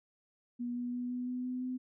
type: tone with pitch steps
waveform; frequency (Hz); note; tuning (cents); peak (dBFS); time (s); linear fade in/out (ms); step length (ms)
sine; 242 / 244 / 245.9 / 247.9 / 250 / 252 / 254; B3 / B3 / B3 / B3 / B3 / B3 / B3; -35 / -21 / -7 / +7 / +21 / +35 / +49; -34; 0.59-1.78; 20; 170
effects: none